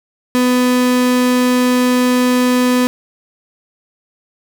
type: tone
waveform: 35% pulse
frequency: 249.7 Hz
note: B3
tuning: 19 cents sharp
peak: -9 dBFS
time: 0.35-2.87 s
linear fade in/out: 0 ms
effects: none